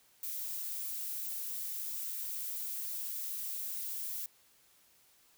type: noise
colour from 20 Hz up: violet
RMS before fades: -39 dBFS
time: 0.23-4.26 s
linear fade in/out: 2 ms
effects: white hiss -66 dBFS RMS until 5.37 s